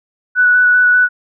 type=tone with vibrato; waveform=sine; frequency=1480 Hz; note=F#6; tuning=in tune; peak=-7 dBFS; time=0.35-1.09 s; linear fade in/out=50 ms; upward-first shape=square; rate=5.1 Hz; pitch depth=10 cents each way; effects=none